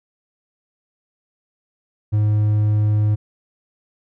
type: tone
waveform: triangle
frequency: 105.7 Hz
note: G#2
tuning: 31 cents sharp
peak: -12 dBFS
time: 2.12-3.16 s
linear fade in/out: 20 ms
effects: none